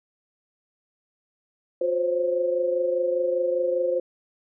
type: tone cluster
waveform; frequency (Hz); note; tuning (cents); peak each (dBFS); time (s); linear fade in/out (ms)
sine; 357.1 / 520 / 545; F4 / C5 / C#5; +39 / -11 / -29; -29 / -22 / -31; 1.81-4; 5
effects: none